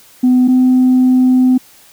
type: tone pair in turn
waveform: sine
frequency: 251.8 / 255 Hz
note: B3 / C4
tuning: +34 / -44 cents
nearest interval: unison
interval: 22 cents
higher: second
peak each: -5 dBFS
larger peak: neither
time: 0.23-0.48 / 0.48-1.58 s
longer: second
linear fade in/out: 10 ms
effects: tanh soft clip ceiling -4 dBFS + white hiss -44 dBFS RMS until 1.92 s